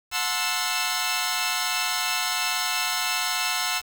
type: chord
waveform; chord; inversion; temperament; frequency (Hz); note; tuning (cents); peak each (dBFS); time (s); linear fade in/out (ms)
10% pulse; F# half-diminished seventh; none; equal with one note detuned; 729.8 / 880 / 1046.5 / 1318.5; F#5 / A5 / C6 / E6; -24 / 0 / 0 / 0; -21 / -23 / -21 / -20; 0.11-3.82; 50
effects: 7-bit